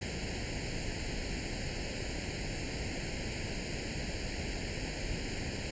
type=noise with comb filter; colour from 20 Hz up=pink; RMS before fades=-37 dBFS; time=0.01-5.71 s; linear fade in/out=10 ms; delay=0.42 ms; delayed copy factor=+1; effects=resampled to 16000 Hz